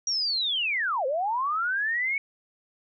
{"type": "linear two-way sweep", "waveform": "sine", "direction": "down then up", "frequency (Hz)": [5740, 498.3, 2244], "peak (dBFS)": -24, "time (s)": [0.07, 2.18], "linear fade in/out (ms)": 2, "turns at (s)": 1.06, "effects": []}